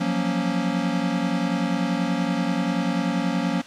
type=chord; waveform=square; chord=Gb major seventh; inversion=third; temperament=equal; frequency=174.61 / 185 / 233.1 / 277.2 Hz; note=F3 / Gb3 / Bb3 / Db4; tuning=0 / 0 / 0 / 0 cents; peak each=-28 dBFS; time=0-3.62 s; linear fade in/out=10 ms; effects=white hiss -43 dBFS RMS until 3.66 s + low-pass 5000 Hz 12 dB/octave